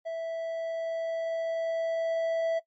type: tone with level ramp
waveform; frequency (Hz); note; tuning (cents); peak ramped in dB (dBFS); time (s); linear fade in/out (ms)
triangle; 658; E5; -3; -29 to -22; 0.05-2.6; 20
effects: noise-tail reverb RT60 0.1 s tail -21 dB re dry + MP3 32 kbps